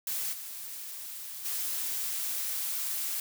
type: noise with level steps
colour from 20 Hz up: blue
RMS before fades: -33 / -41 / -33 dBFS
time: 0.07-3.2 s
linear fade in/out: 2 ms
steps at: 0.32 / 1.44 s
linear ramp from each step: 20 ms
effects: none